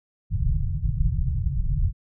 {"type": "low-pass noise", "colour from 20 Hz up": "pink", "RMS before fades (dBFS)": -23, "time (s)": [0.3, 1.93], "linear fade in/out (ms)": 50, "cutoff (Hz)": 160, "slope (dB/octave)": 96, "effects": []}